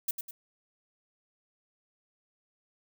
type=noise with echo; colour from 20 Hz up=violet; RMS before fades=-29 dBFS; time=0.08-0.11 s; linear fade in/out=5 ms; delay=100 ms; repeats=2; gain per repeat=-7 dB; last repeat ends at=0.31 s; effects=none